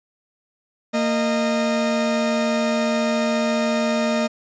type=tone pair together; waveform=40% pulse; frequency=230 / 615.8 Hz; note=A#3 / D#5; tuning=-23 / -18 cents; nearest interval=octave + perfect fourth; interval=1705 cents; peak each=-20 / -21 dBFS; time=0.93-4.28 s; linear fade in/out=20 ms; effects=resampled to 16000 Hz